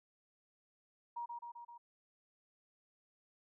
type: tone with echo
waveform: sine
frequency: 947 Hz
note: A#5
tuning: 27 cents sharp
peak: -39 dBFS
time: 1.16-1.26 s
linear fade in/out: 10 ms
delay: 130 ms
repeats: 4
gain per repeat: -3 dB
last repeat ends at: 1.78 s
effects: none